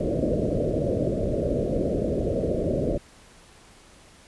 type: low-pass noise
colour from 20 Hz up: white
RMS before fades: -25 dBFS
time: 0-2.98 s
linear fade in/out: 5 ms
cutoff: 630 Hz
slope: 96 dB/octave
effects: pink hiss -52 dBFS RMS until 4.27 s + resampled to 24000 Hz